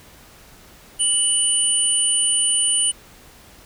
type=tone pair together; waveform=sine; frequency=2960 / 9260 Hz; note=F#7 / D9; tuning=0 / -25 cents; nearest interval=octave + minor sixth; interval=1975 cents; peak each=-22 / -17 dBFS; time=0.99-2.92 s; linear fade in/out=20 ms; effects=pink hiss -47 dBFS RMS until 3.65 s